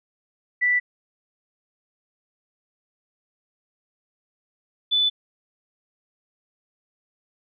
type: tone pair in turn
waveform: sine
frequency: 1972 / 3491 Hz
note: B6 / A7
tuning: -3 / -14 cents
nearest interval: minor seventh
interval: 989 cents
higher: second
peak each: -17 / -17 dBFS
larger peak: neither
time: 0.61-0.8 / 4.91-5.1 s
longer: neither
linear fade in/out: 20 ms
effects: none